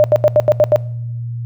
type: tone bursts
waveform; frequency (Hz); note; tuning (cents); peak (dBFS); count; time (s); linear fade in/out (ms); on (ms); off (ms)
sine; 604; D5; +48; -6; 7; 0-0.76; 0; 40; 80
effects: noise-tail reverb RT60 0.7 s tail -22 dB re dry + added 118 Hz sine -21 dBFS peak until 1.45 s